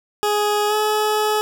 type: tone with pitch glide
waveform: 20% pulse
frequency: 416.9 to 425.9 Hz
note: G#4 to G#4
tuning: +7 to +44 cents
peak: -12 dBFS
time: 0.23-1.41 s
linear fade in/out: 0 ms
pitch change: +37 cents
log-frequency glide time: 0.68-0.74 s
effects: none